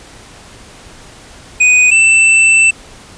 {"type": "tone pair in turn", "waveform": "square", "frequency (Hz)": [2489, 2664], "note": ["D#7", "E7"], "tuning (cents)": [0, 18], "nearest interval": "minor second", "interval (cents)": 118, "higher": "second", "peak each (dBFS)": -6, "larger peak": "neither", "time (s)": [[1.6, 1.91], [1.91, 2.71]], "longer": "second", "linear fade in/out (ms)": 10, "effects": ["pink hiss -37 dBFS RMS until 3.17 s", "resampled to 22050 Hz"]}